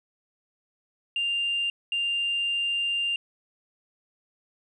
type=tone bursts at uneven times; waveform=sine; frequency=2794 Hz; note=F7; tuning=in tune; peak=-23 dBFS; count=2; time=1.16-1.7 / 1.92-3.16 s; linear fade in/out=2 ms; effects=tanh soft clip ceiling -20 dBFS